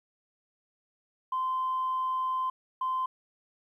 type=tone bursts at uneven times; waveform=sine; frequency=1035 Hz; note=C6; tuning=19 cents flat; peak=-26 dBFS; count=2; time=1.32-2.5 / 2.81-3.06 s; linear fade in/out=5 ms; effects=tanh soft clip ceiling -23 dBFS + 11-bit